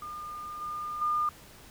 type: tone with level steps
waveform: sine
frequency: 1210 Hz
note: D#6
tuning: 49 cents flat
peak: -37 / -33 / -25 dBFS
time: 0.02-1.29 s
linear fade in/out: 2 ms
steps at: 0.61 / 1.01 s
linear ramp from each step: 10 ms
effects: pink hiss -52 dBFS RMS until 1.7 s